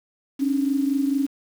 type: tone pair together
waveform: sine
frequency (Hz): 273.1 / 297.6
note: C#4 / D4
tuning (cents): -26 / +23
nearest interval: minor second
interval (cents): 149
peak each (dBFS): -20 / -26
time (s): 0.39-1.27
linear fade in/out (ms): 20
effects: 7-bit